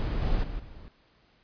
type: noise with level steps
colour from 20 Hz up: brown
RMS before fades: -28 / -26 / -35 / -44 dBFS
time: 0-0.88 s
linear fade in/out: 0 ms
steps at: 0.21 / 0.43 / 0.59 s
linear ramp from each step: 10 ms
effects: pink hiss -64 dBFS RMS until 1.43 s + resampled to 11025 Hz